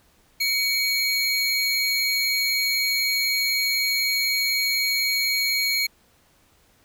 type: tone pair together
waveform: square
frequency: 2248 / 4244 Hz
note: C#7 / C8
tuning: +24 / +24 cents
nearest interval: major seventh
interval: 1100 cents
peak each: -24 dBFS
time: 0.4-5.87 s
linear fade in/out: 10 ms
effects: pink hiss -60 dBFS RMS until 6.84 s